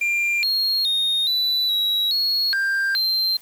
triangle tone with pitch steps, 2386 / 4266 / 3701 / 3974 / 3873 / 4323 / 1587 / 4141 Hz, D7 / C8 / A#7 / B7 / B7 / C#8 / G6 / C8, +27 / +33 / -13 / +10 / -35 / -44 / +21 / -19 cents, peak -17 dBFS, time 0.01-3.37 s, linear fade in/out 5 ms, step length 420 ms, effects white hiss -49 dBFS RMS until 3.41 s

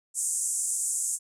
white band-pass noise, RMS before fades -29 dBFS, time 0.14-1.19 s, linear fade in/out 50 ms, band 7000 to 9400 Hz, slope 48 dB/octave, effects none

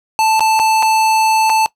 square tone with dropouts, 880 Hz, A5, in tune, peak -11 dBFS, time 0.19-1.66 s, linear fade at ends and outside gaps 0 ms, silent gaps 0.395-0.406 / 0.592-0.598 / 0.825-0.829 / 1.496-1.5 s, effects noise-tail reverb RT60 0.1 s tail -19 dB re dry + low-pass 12000 Hz 12 dB/octave

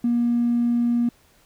triangle tone, 238.1 Hz, A#3, 37 cents sharp, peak -14 dBFS, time 0.04-1.09 s, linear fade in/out 5 ms, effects tanh soft clip ceiling -15 dBFS + pink hiss -58 dBFS RMS until 1.45 s

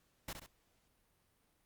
pink noise with echo, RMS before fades -43 dBFS, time 0.28-0.33 s, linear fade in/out 5 ms, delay 67 ms, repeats 2, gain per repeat -6 dB, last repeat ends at 0.464 s, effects pink hiss -75 dBFS RMS until 1.65 s + Opus 48 kbps

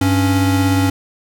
square tone pair together, 98 / 277.2 Hz, G2 / C#4, 0 / 0 cents, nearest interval octave + tritone, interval 1800 cents, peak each -16 dBFS, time 0.01-0.9 s, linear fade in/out 5 ms, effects none

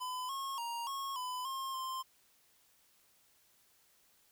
square tone with pitch steps, 1008 / 1087 / 938 / 1093 / 1004 / 1069 / 1048 Hz, B5 / C#6 / A#5 / C#6 / B5 / C6 / C6, +35 / -34 / +11 / -25 / +28 / +37 / +2 cents, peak -38 dBFS, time 0-2.03 s, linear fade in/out 20 ms, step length 290 ms, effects white hiss -69 dBFS RMS until 4.31 s

